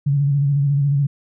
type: tone with vibrato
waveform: sine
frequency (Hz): 141.5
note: C#3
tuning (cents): +36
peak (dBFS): -14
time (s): 0.06-1.07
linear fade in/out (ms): 10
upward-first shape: square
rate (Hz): 14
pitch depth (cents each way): 39
effects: none